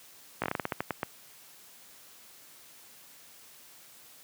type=slowing click train; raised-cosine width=0.5 ms; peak=-14 dBFS; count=12; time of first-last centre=0.42-1.031 s; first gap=17 ms; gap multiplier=1.22; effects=white hiss -54 dBFS RMS until 4.23 s + high-pass 100 Hz 12 dB/octave